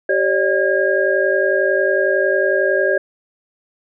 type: tone cluster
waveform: sine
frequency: 385.9 / 550 / 601 / 1627 Hz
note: G4 / C#5 / D5 / G#6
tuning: -27 / -14 / +40 / -36 cents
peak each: -19 dBFS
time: 0.09-2.98 s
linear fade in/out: 5 ms
effects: none